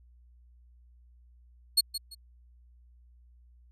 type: tone with echo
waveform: sawtooth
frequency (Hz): 4330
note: C#8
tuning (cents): -41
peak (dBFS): -16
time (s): 1.77-1.81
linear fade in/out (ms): 10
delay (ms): 170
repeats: 2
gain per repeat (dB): -12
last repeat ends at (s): 2.15
effects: added 60 Hz sine -55 dBFS peak until 3.71 s + resampled to 32000 Hz